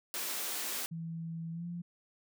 white high-pass noise, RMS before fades -37 dBFS, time 0.14-0.86 s, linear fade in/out 0 ms, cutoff 230 Hz, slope 24 dB/octave
sine tone with pitch glide, 164.81 to 173.1 Hz, E3 to F3, 0 to -15 cents, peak -37 dBFS, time 0.91-1.82 s, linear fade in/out 10 ms, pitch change +85 cents, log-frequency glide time 1.52-1.66 s
effects none

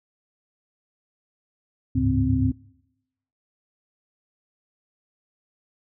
sine tone cluster, 72.1 / 97.7 / 105.8 / 137 / 259.9 Hz, D2 / G2 / G#2 / C#3 / C4, -31 / -5 / +33 / -20 / -11 cents, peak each -27 / -27 / -24 / -28 / -22 dBFS, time 1.95-2.52 s, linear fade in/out 10 ms, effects noise-tail reverb RT60 0.9 s tail -24 dB re dry

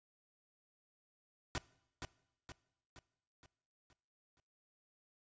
pink noise with echo, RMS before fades -38 dBFS, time 1.55-1.58 s, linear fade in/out 0 ms, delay 470 ms, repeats 6, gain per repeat -6 dB, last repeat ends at 4.4 s, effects noise-tail reverb RT60 0.8 s tail -21 dB re dry + resampled to 16000 Hz

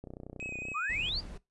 click train, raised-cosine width 2 ms, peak -30 dBFS, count 22, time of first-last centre 0.04-0.717 s, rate 31 Hz
triangle tone with vibrato, 2522 Hz, D#7, 23 cents sharp, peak -36 dBFS, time 0.4-1.09 s, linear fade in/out 0 ms, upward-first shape triangle, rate 4.3 Hz, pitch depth 37 cents each way
sine exponential sweep, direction up, 1108.7 to 4978 Hz, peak -31 dBFS, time 0.74-1.21 s, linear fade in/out 20 ms
brown noise, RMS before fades -42 dBFS, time 0.89-1.38 s, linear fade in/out 10 ms
effects noise-tail reverb RT60 0.2 s tail -20 dB re dry + resampled to 24000 Hz

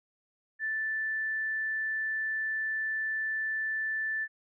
sine tone, 1760 Hz, A6, in tune, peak -29 dBFS, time 0.59-4.28 s, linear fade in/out 50 ms, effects none

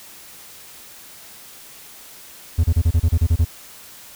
triangle tone bursts, 82.41 Hz, E2, in tune, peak -10 dBFS, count 10, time 2.58-3.449 s, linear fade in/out 10 ms, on 59 ms, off 31 ms, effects white hiss -42 dBFS RMS until 4.15 s

